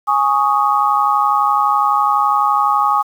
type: chord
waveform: sine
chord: Ab suspended fourth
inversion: none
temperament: equal with one note detuned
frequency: 830.6 / 1112.6 / 1244.5 Hz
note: Ab5 / Db6 / Eb6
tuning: 0 / +6 / 0 cents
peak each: -16 dBFS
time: 0.07-3.03 s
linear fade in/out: 20 ms
effects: 7-bit